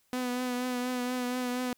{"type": "tone with vibrato", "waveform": "sawtooth", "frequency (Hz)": 249.3, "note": "B3", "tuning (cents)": 16, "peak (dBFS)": -26, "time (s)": [0.13, 1.73], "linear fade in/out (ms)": 0, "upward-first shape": "triangle", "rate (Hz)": 4.2, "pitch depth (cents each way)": 31, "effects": ["white hiss -70 dBFS RMS until 1.77 s"]}